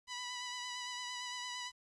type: tone with vibrato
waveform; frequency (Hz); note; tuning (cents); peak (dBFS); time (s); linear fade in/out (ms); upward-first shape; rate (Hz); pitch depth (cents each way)
10% pulse; 987.8; B5; 0; -32; 0.07-1.72; 50; sine; 8.8; 21
effects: resampled to 24000 Hz + 11-bit